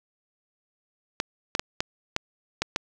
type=clicks; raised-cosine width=0.2 ms; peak=-7 dBFS; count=7; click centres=1.201 / 1.551 / 1.595 / 1.805 / 2.164 / 2.62 / 2.761 s; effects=none